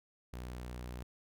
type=tone; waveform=sawtooth; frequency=61.4 Hz; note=B1; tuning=9 cents flat; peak=-38 dBFS; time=0.33-1.03 s; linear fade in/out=5 ms; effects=none